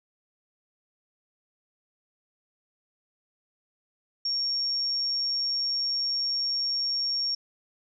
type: tone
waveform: sine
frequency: 5530 Hz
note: F8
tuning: 18 cents flat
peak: -25 dBFS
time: 4.25-7.35 s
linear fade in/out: 5 ms
effects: none